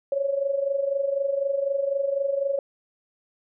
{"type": "tone with amplitude modulation", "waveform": "sine", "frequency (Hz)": 554.4, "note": "C#5", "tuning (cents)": 0, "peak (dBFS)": -19, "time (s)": [0.12, 2.59], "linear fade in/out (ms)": 2, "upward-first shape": "sine", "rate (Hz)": 24, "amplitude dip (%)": 70, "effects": []}